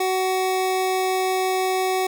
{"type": "tone pair together", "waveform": "square", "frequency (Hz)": [374.5, 749], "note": ["F#4", "F#5"], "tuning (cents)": [21, 21], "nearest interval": "octave", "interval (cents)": 1200, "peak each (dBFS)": [-23, -24], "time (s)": [0, 2.07], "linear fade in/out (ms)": 5, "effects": []}